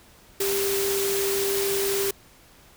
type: tone in noise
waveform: sine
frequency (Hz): 395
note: G4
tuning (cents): +13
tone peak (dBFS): -24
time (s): 0.4-2.11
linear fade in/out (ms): 5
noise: white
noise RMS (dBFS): -28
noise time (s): 0.4-2.11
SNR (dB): +1
effects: pink hiss -53 dBFS RMS until 2.76 s